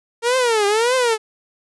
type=tone with vibrato; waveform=sawtooth; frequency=457.2 Hz; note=A#4; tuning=34 cents flat; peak=-11 dBFS; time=0.22-1.18 s; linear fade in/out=50 ms; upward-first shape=triangle; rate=1.7 Hz; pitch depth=240 cents each way; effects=resampled to 24000 Hz